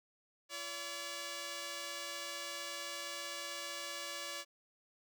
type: tone pair together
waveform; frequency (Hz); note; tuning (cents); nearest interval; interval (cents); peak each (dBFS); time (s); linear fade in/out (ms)
5% pulse; 339.8 / 571.5; F4 / D5; -47 / -47; major sixth; 900; -38 / -30; 0.49-4.45; 50
effects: none